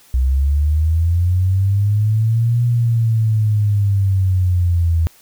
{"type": "linear two-way sweep", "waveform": "sine", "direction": "up then down", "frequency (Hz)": [62.7, 120.4, 81.1], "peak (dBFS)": -12, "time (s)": [0.14, 5.07], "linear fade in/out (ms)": 0, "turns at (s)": 2.64, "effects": ["white hiss -49 dBFS RMS until 5.21 s"]}